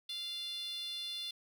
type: tone with high-pass filter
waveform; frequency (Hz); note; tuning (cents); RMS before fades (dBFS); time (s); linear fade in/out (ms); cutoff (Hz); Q
10% pulse; 698; F5; -1; -41; 0.09-1.31; 5; 3700; 9
effects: none